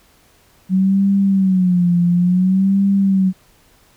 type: tone with vibrato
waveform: sine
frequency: 185.4 Hz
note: F#3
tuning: 4 cents sharp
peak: -11 dBFS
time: 0.69-3.33 s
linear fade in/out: 50 ms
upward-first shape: sine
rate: 0.57 Hz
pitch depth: 110 cents each way
effects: pink hiss -53 dBFS RMS until 3.96 s